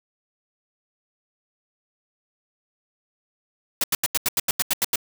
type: noise bursts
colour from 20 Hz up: white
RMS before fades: -21 dBFS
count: 11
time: 3.81-4.958 s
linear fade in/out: 2 ms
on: 28 ms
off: 84 ms
effects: none